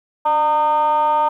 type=tone with frequency modulation; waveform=sine; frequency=914 Hz; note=A#5; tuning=34 cents flat; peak=-12 dBFS; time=0.25-1.29 s; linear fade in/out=10 ms; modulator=315 Hz; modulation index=0.66; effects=tanh soft clip ceiling -10 dBFS + 9-bit